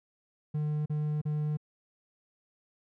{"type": "tone bursts", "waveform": "triangle", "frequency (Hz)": 150.7, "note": "D3", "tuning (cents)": 45, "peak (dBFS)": -26, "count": 3, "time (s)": [0.54, 1.572], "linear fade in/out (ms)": 10, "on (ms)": 320, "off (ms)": 36, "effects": []}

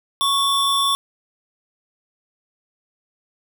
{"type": "tone pair together", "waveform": "square", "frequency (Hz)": [1108.7, 3515], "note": ["C#6", "A7"], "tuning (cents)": [0, -2], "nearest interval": "octave + minor sixth", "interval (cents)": 1998, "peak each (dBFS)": -20, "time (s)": [0.21, 0.95], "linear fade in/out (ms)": 0, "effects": []}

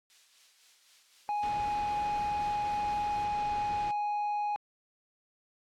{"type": "noise with tremolo", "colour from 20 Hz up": "violet", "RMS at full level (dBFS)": -43, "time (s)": [0.1, 3.24], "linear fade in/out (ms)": 0, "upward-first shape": "sine", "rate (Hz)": 3.9, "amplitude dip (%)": 40}
{"type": "tone", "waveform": "triangle", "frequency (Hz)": 831, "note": "G#5", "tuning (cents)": 1, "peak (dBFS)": -27, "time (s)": [1.29, 4.56], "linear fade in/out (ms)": 0}
{"type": "noise", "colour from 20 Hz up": "pink", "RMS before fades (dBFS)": -43, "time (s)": [1.43, 3.91], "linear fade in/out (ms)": 0}
{"effects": ["low-pass 4000 Hz 12 dB/octave", "AAC 64 kbps"]}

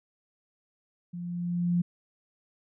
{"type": "tone with level ramp", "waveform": "sine", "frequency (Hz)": 174.61, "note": "F3", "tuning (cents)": 0, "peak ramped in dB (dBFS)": [-35, -21], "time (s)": [1.13, 1.82], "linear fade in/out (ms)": 10, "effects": []}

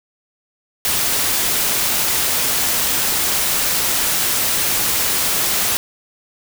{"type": "noise", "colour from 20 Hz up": "white", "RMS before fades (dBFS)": -18, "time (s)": [0.85, 5.77], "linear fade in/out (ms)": 0, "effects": []}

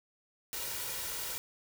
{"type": "noise with comb filter", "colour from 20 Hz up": "white", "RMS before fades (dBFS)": -38, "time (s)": [0.53, 1.38], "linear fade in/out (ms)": 0, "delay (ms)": 2.1, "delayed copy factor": 0.5, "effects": []}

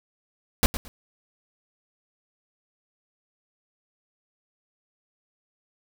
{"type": "noise with echo", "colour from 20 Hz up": "pink", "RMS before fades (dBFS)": -17, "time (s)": [0.63, 0.66], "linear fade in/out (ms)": 0, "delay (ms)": 110, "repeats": 2, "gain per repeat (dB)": -13, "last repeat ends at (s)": 0.88, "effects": []}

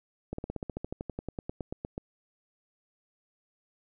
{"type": "slowing click train", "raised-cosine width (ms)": 2, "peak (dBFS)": -21, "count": 20, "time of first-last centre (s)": [0.33, 1.979], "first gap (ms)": 54, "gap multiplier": 1.05, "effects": []}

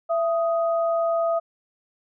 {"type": "tone pair together", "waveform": "sine", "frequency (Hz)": [667.6, 1248], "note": ["E5", "D#6"], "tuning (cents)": [22, 5], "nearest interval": "major seventh", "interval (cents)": 1083, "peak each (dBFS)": [-20, -29], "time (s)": [0.09, 1.4], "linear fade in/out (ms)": 20, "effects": []}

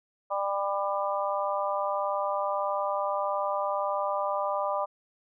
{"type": "harmonic tone", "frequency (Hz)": 198.8, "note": "G3", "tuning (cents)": 25, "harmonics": [3, 4, 5, 6], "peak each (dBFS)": [-30, -33, -32, -33], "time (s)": [0.3, 4.86], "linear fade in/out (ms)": 20, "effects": []}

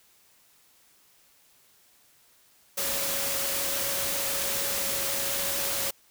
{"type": "tone in noise", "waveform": "sine", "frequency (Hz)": 554.4, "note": "C#5", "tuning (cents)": 0, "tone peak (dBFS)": -38, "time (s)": [2.77, 5.91], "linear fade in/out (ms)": 10, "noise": "white", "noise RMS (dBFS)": -29, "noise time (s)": [2.77, 5.91], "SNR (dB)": -12, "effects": ["white hiss -61 dBFS RMS until 6.1 s"]}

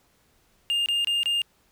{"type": "tone bursts", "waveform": "triangle", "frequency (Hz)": 2814, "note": "F7", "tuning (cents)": 12, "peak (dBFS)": -20, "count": 4, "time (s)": [0.7, 1.418], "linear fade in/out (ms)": 0, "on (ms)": 160, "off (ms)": 26, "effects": ["pink hiss -64 dBFS RMS until 1.71 s"]}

